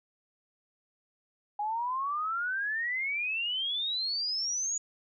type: exponential sweep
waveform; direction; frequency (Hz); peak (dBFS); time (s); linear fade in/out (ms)
sine; up; 818 to 6870; -29; 1.59-4.78; 5
effects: none